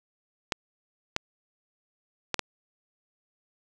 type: clicks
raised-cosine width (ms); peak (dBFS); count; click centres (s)
0.2; -8; 4; 0.522 / 1.164 / 2.343 / 2.393
effects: none